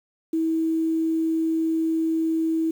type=tone with quantisation; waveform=sine; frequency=323.1 Hz; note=E4; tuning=35 cents flat; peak=-20 dBFS; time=0.33-2.71 s; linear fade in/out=5 ms; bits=8; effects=none